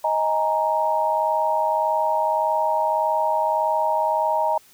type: chord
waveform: sine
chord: D# suspended fourth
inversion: none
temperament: equal with one note detuned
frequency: 626.6 / 830.6 / 932.3 Hz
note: D#5 / G#5 / A#5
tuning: +12 / 0 / 0 cents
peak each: -23 / -25 / -21 dBFS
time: 0.04-4.58 s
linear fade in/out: 5 ms
effects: white hiss -53 dBFS RMS until 4.73 s